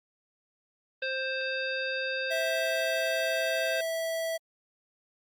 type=harmonic tone; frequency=526 Hz; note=C5; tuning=9 cents sharp; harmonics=1 / 3 / 5 / 7 / 9; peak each=-34 / -33 / -36 / -40 / -42 dBFS; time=1.02-3.81 s; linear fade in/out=5 ms
type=tone; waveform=square; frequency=655 Hz; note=E5; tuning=11 cents flat; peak=-30 dBFS; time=2.3-4.38 s; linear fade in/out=20 ms
effects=Opus 32 kbps